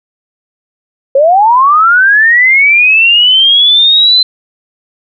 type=linear sweep; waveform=sine; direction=up; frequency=523.3 to 4088 Hz; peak=-3 dBFS; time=1.15-4.23 s; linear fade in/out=5 ms; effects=none